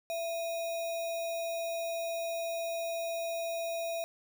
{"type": "tone with sample-and-hold", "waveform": "sine", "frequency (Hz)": 668, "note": "E5", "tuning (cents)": 23, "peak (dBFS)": -32, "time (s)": [0.1, 4.04], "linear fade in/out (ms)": 0, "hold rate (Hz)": 3150, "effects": []}